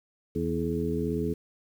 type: harmonic tone with a mistuned harmonic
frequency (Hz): 82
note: E2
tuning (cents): -9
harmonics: 1 / 2 / 3 / 4 / 5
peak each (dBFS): -35 / -32 / -32 / -34 / -31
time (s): 0.35-1.34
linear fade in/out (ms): 10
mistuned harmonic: 5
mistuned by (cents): +64
effects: 9-bit